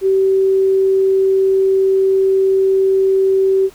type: tone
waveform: sine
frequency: 384.5 Hz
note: G4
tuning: 33 cents flat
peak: -10 dBFS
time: 0.01-3.7 s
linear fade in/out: 50 ms
effects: pink hiss -45 dBFS RMS until 3.74 s